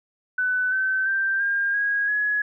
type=tone with pitch steps; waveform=sine; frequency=1500 / 1535.1 / 1570.9 / 1607.7 / 1645.2 / 1683.7 Hz; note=F#6 / G6 / G6 / G6 / G#6 / G#6; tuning=+23 / -37 / +3 / +43 / -17 / +23 cents; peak=-20 dBFS; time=0.38-2.42 s; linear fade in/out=5 ms; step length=340 ms; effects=none